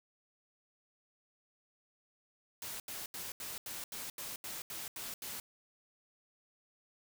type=noise bursts; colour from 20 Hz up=white; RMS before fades=-43 dBFS; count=11; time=2.62-5.4 s; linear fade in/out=2 ms; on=180 ms; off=80 ms; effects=none